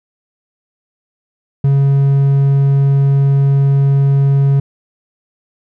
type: tone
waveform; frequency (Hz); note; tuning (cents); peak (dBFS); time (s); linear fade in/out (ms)
triangle; 138.59; C#3; 0; -6; 1.64-4.6; 5
effects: none